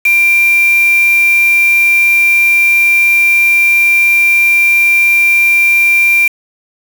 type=tone with quantisation; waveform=sine; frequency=2373 Hz; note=D7; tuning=17 cents sharp; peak=-6 dBFS; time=0.05-6.28 s; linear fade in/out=5 ms; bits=3; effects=none